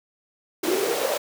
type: noise with high-pass filter sweep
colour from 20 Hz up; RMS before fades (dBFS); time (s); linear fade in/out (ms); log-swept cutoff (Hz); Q
pink; -24; 0.63-1.18; 10; 330 to 590; 8.7
effects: none